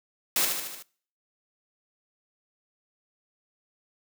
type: noise with echo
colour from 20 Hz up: white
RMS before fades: -24 dBFS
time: 0.36-0.45 s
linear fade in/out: 2 ms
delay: 75 ms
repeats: 5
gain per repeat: -4 dB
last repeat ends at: 0.825 s
effects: noise-tail reverb RT60 0.5 s tail -23 dB re dry + high-pass 200 Hz 12 dB/octave